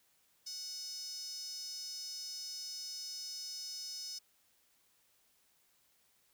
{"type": "tone with high-pass filter", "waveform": "sawtooth", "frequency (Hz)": 740, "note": "F#5", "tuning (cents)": 0, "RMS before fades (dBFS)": -44, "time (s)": [0.46, 4.19], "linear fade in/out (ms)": 10, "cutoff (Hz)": 5300, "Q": 8.9, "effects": ["white hiss -72 dBFS RMS until 6.33 s"]}